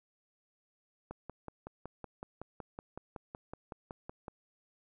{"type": "click train", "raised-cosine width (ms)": 1, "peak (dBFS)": -28, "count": 18, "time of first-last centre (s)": [1.11, 4.282], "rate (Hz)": 5.36, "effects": []}